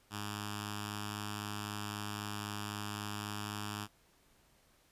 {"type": "tone with notch filter", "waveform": "5% pulse", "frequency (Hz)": 103.83, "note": "G#2", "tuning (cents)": 0, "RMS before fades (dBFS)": -41, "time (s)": [0.1, 3.88], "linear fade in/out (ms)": 50, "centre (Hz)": 540, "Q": 0.57, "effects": ["pink hiss -68 dBFS RMS until 4.91 s", "resampled to 32000 Hz"]}